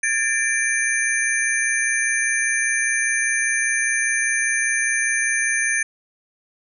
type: tone cluster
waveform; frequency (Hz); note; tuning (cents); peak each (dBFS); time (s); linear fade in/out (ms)
sine; 1665 / 1790 / 2347 / 6280 / 9580; G#6 / A6 / D7 / G8 / D9; +4 / +29 / -2 / +2 / +33; -27 / -22 / -24 / -27 / -26; 0.03-5.83; 5
effects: none